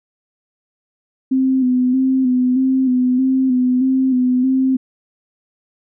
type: tone with vibrato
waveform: sine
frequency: 257.1 Hz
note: C4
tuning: 30 cents flat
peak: -12 dBFS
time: 1.31-4.77 s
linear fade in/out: 10 ms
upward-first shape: square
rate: 1.6 Hz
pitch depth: 37 cents each way
effects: none